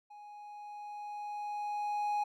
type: tone with level ramp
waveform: triangle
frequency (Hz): 830.6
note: G#5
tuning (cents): 0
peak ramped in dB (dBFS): -47 to -27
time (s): 0.1-2.24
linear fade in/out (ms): 10
effects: none